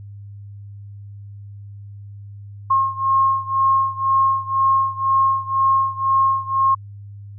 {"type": "beating tone pair", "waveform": "sine", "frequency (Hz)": [1074, 1076], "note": ["C6", "C6"], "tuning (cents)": [45, 48], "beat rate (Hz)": 2, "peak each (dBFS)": [-17, -19], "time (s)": [2.7, 6.75], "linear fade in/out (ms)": 10, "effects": ["added 101 Hz sine -34 dBFS peak until 7.38 s"]}